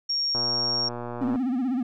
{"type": "tone", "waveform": "sine", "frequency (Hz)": 5550, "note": "F8", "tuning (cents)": -12, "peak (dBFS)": -23, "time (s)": [0.09, 0.89], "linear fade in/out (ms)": 10}
{"type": "click train", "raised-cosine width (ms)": 1, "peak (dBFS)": -20, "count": 122, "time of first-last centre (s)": [0.35, 1.358], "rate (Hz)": 120}
{"type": "tone with vibrato", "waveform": "triangle", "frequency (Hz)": 254.4, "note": "C4", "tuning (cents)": -48, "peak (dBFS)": -21, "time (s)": [1.21, 1.83], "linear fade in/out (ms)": 5, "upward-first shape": "sine", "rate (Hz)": 16, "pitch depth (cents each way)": 120}
{"effects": []}